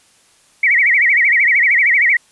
sine tone with vibrato, 2080 Hz, C7, 11 cents flat, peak -9 dBFS, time 0.63-2.17 s, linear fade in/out 5 ms, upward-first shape sine, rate 13 Hz, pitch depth 190 cents each way, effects white hiss -52 dBFS RMS until 2.31 s + resampled to 24000 Hz

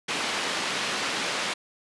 white band-pass noise, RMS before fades -29 dBFS, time 0.08-1.54 s, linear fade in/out 10 ms, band 190 to 3700 Hz, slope 12 dB/octave, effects resampled to 24000 Hz

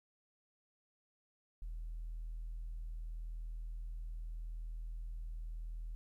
sine tone, 40.41 Hz, E1, 34 cents flat, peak -39 dBFS, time 1.62-5.95 s, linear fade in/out 0 ms, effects tanh soft clip ceiling -38 dBFS + 13-bit

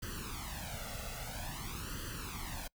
pink noise with flanger, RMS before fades -42 dBFS, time 0.02-2.68 s, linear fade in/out 10 ms, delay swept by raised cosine 0.65 to 1.51 ms, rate 0.5 Hz, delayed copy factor +0.85, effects noise-tail reverb RT60 0.1 s tail -26 dB re dry

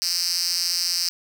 5% pulse tone with high-pass filter, 174.61 Hz, F3, in tune, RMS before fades -24 dBFS, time 0.02-1.09 s, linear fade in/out 0 ms, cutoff 5000 Hz, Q 4.2, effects none

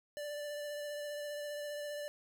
square tone with vibrato, 587.3 Hz, D5, in tune, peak -40 dBFS, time 0.17-2.08 s, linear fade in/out 0 ms, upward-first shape sine, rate 15 Hz, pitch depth 15 cents each way, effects none

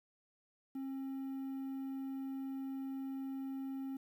triangle tone with quantisation, 268.8 Hz, C4, 47 cents sharp, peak -37 dBFS, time 0.75-3.97 s, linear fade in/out 5 ms, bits 11, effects none

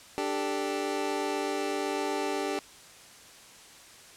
25% pulse chord, D suspended fourth, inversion none, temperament equal, 293.7 / 392 / 440 Hz, D4 / G4 / A4, 0 / 0 / 0 cents, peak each -30 / -28 / -32 dBFS, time 0.18-2.59 s, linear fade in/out 0 ms, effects white hiss -51 dBFS RMS until 4.16 s + low-pass 9000 Hz 12 dB/octave

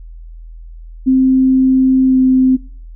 sine tone with pitch glide, 261.6 to 259.3 Hz, C4 to C4, 0 to -15 cents, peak -7 dBFS, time 1.06-2.57 s, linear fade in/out 20 ms, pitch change -15 cents, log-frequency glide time 2.06-2.18 s, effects noise-tail reverb RT60 0.4 s tail -19 dB re dry + added 41 Hz sine -30 dBFS peak until 2.95 s

